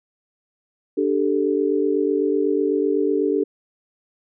sine chord, D suspended fourth, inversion none, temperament equal, 293.7 / 392 / 440 Hz, D4 / G4 / A4, 0 / 0 / 0 cents, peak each -22 / -21 / -22 dBFS, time 0.97-3.44 s, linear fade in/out 10 ms, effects none

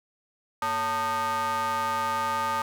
square ring-modulated tone, 165.3 Hz, E3, 5 cents sharp, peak -23 dBFS, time 0.62-2.62 s, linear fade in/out 2 ms, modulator 1060 Hz, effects none

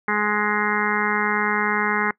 harmonic tone, 209.3 Hz, G#3, 14 cents sharp, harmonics 1 / 2 / 4 / 5 / 6 / 7 / 8 / 9 / 10, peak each -28 / -28 / -28 / -28 / -28 / -28 / -28 / -28 / -28 dBFS, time 0.08-2.11 s, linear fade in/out 2 ms, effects noise-tail reverb RT60 0.1 s tail -22 dB re dry

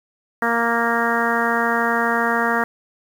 harmonic tone, 232.9 Hz, A#3, 1 cent flat, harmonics 1 / 2 / 3 / 4 / 5 / 6 / 7 / 8, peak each -25 / -25 / -25 / -25 / -25 / -25 / -25 / -25 dBFS, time 0.42-2.64 s, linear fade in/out 2 ms, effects 7-bit

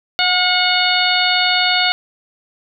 harmonic tone with a mistuned harmonic, 729 Hz, F#5, 26 cents flat, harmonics 1 / 2 / 3 / 4 / 5 / 6, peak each -20 / -20 / -20 / -20 / -20 / -20 dBFS, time 0.19-1.92 s, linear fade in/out 0 ms, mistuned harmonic 2, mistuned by -26 cents, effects none

